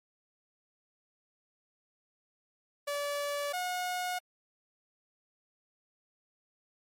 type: tone pair in turn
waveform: sawtooth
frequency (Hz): 576 / 724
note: D5 / F#5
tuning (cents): -34 / -38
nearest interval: major third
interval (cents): 396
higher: second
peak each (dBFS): -28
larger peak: neither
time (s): 2.87-3.53 / 3.53-4.19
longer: neither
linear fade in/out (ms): 10
effects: MP3 64 kbps